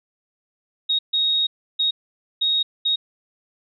sine tone bursts at uneven times, 3756 Hz, A#7, 12 cents sharp, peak -17 dBFS, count 5, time 0.89-0.99 / 1.13-1.47 / 1.79-1.91 / 2.41-2.63 / 2.85-2.96 s, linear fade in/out 10 ms, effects none

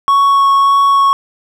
triangle tone with vibrato, 1108.7 Hz, C#6, in tune, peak -5 dBFS, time 0.08-1.13 s, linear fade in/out 0 ms, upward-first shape sine, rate 1.7 Hz, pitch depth 8 cents each way, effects none

